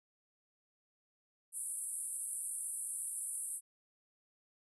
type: band-pass noise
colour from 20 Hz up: pink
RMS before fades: -41 dBFS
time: 1.52-3.61 s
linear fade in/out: 50 ms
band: 8500 to 11000 Hz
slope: 96 dB/octave
effects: none